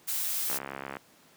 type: noise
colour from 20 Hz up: blue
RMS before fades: -31 dBFS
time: 0.07-0.59 s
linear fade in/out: 20 ms
type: click train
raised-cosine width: 0.5 ms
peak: -21 dBFS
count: 33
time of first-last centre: 0.5-0.969 s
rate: 68.3 Hz
effects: pink hiss -59 dBFS RMS until 1.36 s + high-pass 150 Hz 12 dB/octave